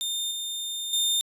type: tone with level steps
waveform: sawtooth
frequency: 3625 Hz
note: A#7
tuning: 49 cents flat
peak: -24 / -27 / -19 dBFS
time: 0.01-1.21 s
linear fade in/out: 0 ms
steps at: 0.31 / 0.93 s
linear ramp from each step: 2 ms
effects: resampled to 32000 Hz